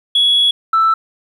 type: tone pair in turn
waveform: sine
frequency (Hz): 3363 / 1323.1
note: G#7 / E6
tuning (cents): +21 / +6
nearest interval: octave + major third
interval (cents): 1615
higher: first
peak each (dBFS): -8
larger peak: neither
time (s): 0.15-0.51 / 0.73-0.94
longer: first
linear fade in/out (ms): 5
effects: tanh soft clip ceiling -6 dBFS + 8-bit